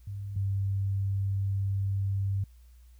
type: tone pair in turn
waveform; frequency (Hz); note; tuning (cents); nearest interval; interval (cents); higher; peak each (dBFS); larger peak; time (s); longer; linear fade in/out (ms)
sine; 100 / 98.23; G2 / G2; +35 / +4; unison; 31; first; -34 / -26; second; 0.07-0.36 / 0.36-2.44; second; 5
effects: added 60 Hz sine -51 dBFS peak until 2.99 s + white hiss -69 dBFS RMS until 2.99 s